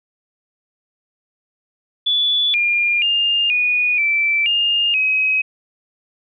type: tone with pitch steps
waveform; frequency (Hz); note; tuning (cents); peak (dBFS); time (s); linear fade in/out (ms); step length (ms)
sine; 3448 / 2407 / 2814 / 2463 / 2330 / 2824 / 2539; A7 / D7 / F7 / D#7 / D7 / F7 / D#7; -36 / +42 / +12 / -18 / -14 / +19 / +34; -14; 2.06-5.42; 10; 480
effects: none